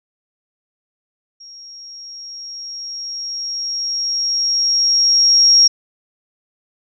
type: tone with level ramp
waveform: sine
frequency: 5588 Hz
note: F8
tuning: in tune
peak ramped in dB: -36 to -6 dBFS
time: 1.4-5.68 s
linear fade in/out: 10 ms
effects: none